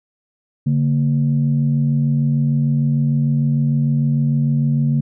sine tone pair together, 143.38 / 230 Hz, D3 / A#3, -41 / -23 cents, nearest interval minor sixth, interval 818 cents, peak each -14 / -19 dBFS, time 0.66-5.01 s, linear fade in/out 10 ms, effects tanh soft clip ceiling -7 dBFS

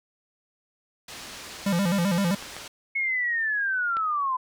white low-pass noise, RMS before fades -41 dBFS, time 1.08-2.68 s, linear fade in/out 5 ms, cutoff 5700 Hz, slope 12 dB/octave
square tone with vibrato, 185 Hz, F#3, in tune, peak -22 dBFS, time 1.66-2.35 s, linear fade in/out 5 ms, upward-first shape square, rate 7.7 Hz, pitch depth 130 cents each way
clicks, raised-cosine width 0.3 ms, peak -21 dBFS, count 3, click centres 2.425 / 2.566 / 3.969 s
sine linear sweep, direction down, 2192 to 1002 Hz, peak -23 dBFS, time 2.95-4.37 s, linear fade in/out 10 ms
effects none

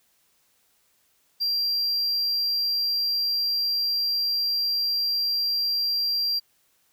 triangle tone, 4742 Hz, D8, 16 cents sharp, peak -21 dBFS, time 1.4-6.4 s, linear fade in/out 20 ms, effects white hiss -66 dBFS RMS until 6.92 s

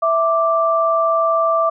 sine tone pair together, 658 / 1174.4 Hz, E5 / D6, -3 / 0 cents, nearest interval minor seventh, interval 1003 cents, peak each -16 dBFS, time 0.02-1.7 s, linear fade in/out 10 ms, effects none

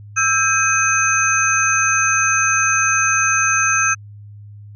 sine tone cluster, 1316 / 1596 / 2527 / 6230 Hz, E6 / G6 / D#7 / G8, -3 / +31 / +26 / -12 cents, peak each -19 dBFS, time 0.16-3.95 s, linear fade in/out 20 ms, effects added 103 Hz sine -35 dBFS peak until 4.75 s

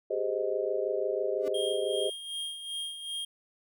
sine chord, Ab major seventh, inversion third, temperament just, 389.3 / 415.3 / 519.1 / 623 Hz, G4 / Ab4 / C5 / Eb5, -12 / 0 / -14 / +2 cents, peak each -33 dBFS, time 0.1-2.1 s, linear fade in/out 10 ms
35% pulse tone with exponential growth, 293.2 Hz, D4, 3 cents flat, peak -34 dBFS, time 1.37-1.48 s, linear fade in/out 1 ms, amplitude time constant 22 ms
square tone with tremolo, 3229 Hz, G#7, 49 cents flat, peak -33 dBFS, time 1.54-3.25 s, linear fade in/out 5 ms, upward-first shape sine, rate 2.6 Hz, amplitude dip 60%
effects none

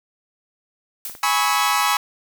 blue noise with exponential decay, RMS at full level -27 dBFS, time 1.05-1.32 s, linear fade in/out 2 ms, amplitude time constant 58 ms
clicks, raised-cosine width 0.5 ms, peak -25 dBFS, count 2, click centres 1.097 / 1.151 s
sawtooth chord, C# minor seventh, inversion second, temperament equal with one note detuned, 830.6 / 987.8 / 1108.7 / 1292.1 Hz, G#5 / B5 / C#6 / E6, 0 / 0 / 0 / -35 cents, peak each -19 dBFS, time 1.23-1.97 s, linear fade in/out 2 ms
effects none

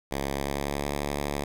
5% pulse tone with pitch glide, 69.3 to 71.87 Hz, C#2 to D2, 0 to -37 cents, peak -17 dBFS, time 0.11-1.44 s, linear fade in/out 5 ms, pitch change +63 cents, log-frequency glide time 0.3-0.92 s, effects none

